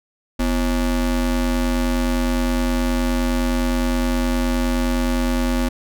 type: ring-modulated tone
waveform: square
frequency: 146.83 Hz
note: D3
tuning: in tune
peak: -15 dBFS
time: 0.39-5.69 s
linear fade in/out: 10 ms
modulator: 102 Hz
effects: none